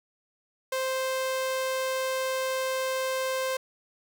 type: tone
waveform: sawtooth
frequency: 523 Hz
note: C5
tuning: 1 cent flat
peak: -23 dBFS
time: 0.72-3.57 s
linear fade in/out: 5 ms
effects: none